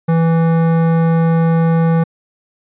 sine tone with hard clipping, 164.81 Hz, E3, in tune, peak -12 dBFS, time 0.08-2.04 s, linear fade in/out 10 ms, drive 15 dB, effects resampled to 8000 Hz

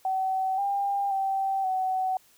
sine tone with pitch steps, 760 / 799 / 776 / 752 Hz, F#5 / G5 / G5 / F#5, +46 / +33 / -18 / +28 cents, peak -24 dBFS, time 0.05-2.17 s, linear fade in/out 2 ms, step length 530 ms, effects white hiss -60 dBFS RMS until 2.37 s

